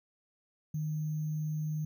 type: tone with sample-and-hold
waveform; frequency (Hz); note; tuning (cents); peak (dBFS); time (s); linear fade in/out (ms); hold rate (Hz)
sine; 153.8; D#3; -20; -31; 0.74-1.85; 5; 6300
effects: none